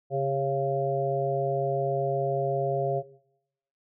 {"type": "harmonic tone with a mistuned harmonic", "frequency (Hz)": 137.4, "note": "C#3", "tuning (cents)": -15, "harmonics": [1, 3, 4, 5], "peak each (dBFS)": [-30, -30, -30, -30], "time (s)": [0.1, 3.03], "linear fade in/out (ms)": 50, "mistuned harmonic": 3, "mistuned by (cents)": -34, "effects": ["noise-tail reverb RT60 0.8 s tail -18 dB re dry"]}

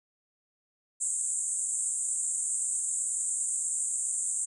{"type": "band-pass noise", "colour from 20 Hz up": "white", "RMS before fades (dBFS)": -31, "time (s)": [1, 4.46], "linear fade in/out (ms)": 20, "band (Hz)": [7200, 9000], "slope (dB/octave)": 96, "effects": []}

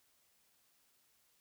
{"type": "silence", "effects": ["white hiss -73 dBFS RMS until 1.4 s"]}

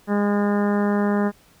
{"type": "harmonic tone with a mistuned harmonic", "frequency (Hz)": 204.6, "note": "G#3", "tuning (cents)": -26, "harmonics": [1, 2, 3, 4, 5, 6, 7, 8, 9], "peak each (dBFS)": [-19, -25, -29, -31, -33, -35, -36, -37, -38], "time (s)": [0.07, 1.32], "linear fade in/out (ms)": 50, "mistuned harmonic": 9, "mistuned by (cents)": -24, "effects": ["pink hiss -55 dBFS RMS until 1.6 s"]}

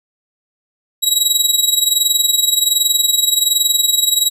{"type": "tone with amplitude modulation", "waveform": "20% pulse", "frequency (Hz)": 3862, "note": "B7", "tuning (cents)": -39, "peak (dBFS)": -3, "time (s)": [1.02, 4.3], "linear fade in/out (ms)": 20, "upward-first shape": "sine", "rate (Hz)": 21.3, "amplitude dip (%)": 75, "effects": []}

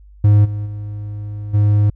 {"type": "tone with level steps", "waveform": "triangle", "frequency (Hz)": 103.83, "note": "G#2", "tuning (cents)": 0, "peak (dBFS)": [-5, -18, -22, -8], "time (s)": [0.24, 1.9], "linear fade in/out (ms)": 5, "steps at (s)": [0.44, 0.65, 1.53], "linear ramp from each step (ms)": 20, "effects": ["added 50 Hz sine -40 dBFS peak until 1.95 s"]}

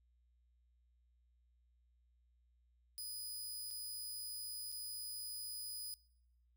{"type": "tone with dropouts", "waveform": "15% pulse", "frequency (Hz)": 4978, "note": "D#8", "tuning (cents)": 0, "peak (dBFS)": -37, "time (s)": [2.98, 5.94], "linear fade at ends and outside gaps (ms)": 0, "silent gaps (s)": [[3.705, 3.71], [4.718, 4.724]], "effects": ["noise-tail reverb RT60 0.9 s tail -24 dB re dry", "added 60 Hz sine -70 dBFS peak until 6.56 s"]}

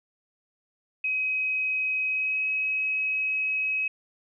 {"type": "tone with pitch glide", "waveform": "sine", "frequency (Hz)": [2533, 2551], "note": ["D#7", "D#7"], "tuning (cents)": [30, 43], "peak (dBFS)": -24, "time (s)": [1.04, 3.88], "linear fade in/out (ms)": 5, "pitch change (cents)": 13, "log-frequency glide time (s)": [2.07, 2.43], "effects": []}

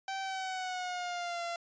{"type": "tone with pitch glide", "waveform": "sawtooth", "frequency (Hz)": [774, 685.6], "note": ["G5", "F5"], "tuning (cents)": [-22, -32], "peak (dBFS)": -31, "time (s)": [0.08, 1.56], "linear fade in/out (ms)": 2, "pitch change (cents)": -210, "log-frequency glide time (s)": [0.21, 1.43], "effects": ["resampled to 16000 Hz"]}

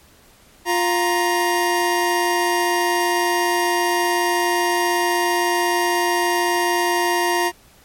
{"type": "tone pair together", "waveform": "25% pulse", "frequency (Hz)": [351.1, 937.3], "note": ["F4", "A#5"], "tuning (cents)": [9, 9], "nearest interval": "octave + perfect fourth", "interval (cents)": 1700, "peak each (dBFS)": -16, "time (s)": [0.65, 7.52], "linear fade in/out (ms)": 50, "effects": ["pink hiss -51 dBFS RMS until 7.84 s", "MP3 64 kbps"]}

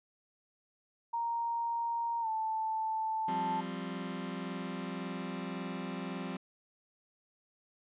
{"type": "tone with pitch glide", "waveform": "sine", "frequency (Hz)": [932.3, 880], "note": ["A#5", "A5"], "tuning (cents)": [0, 0], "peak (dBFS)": -31, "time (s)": [1.13, 3.61], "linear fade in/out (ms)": 10, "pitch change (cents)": -100, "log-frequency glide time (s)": [2.21, 2.28]}
{"type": "chord", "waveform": "sawtooth", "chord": "F suspended second", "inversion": "none", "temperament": "just", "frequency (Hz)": [174.61, 196.44, 261.9], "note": ["F3", "G3", "C4"], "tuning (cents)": [0, 4, 2], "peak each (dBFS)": -37, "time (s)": [3.28, 6.37], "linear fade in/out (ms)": 5}
{"effects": ["resampled to 8000 Hz"]}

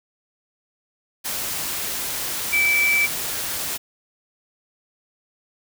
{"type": "tone in noise", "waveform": "sine", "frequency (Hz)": 2317, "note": "D7", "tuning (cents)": -24, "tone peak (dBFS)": -16, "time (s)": [2.52, 3.07], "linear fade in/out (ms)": 20, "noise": "white", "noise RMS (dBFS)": -27, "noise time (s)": [1.24, 3.78], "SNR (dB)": 8, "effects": []}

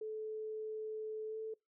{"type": "tone with pitch glide", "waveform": "sine", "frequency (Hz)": [434.1, 439.9], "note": ["A4", "A4"], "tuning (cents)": [-23, 0], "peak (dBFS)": -39, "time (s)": [0.01, 1.54], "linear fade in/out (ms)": 5, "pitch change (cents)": 23, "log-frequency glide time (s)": [1.27, 1.38], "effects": ["noise-tail reverb RT60 0.2 s tail -24 dB re dry"]}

